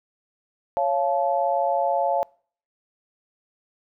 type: chord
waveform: sine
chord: Db augmented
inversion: none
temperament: just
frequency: 554.4 / 693 / 866.2 Hz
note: Db5 / F5 / A5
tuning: 0 / -14 / -27 cents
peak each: -24 / -23 / -25 dBFS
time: 0.77-2.23 s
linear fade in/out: 0 ms
effects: noise-tail reverb RT60 0.5 s tail -26 dB re dry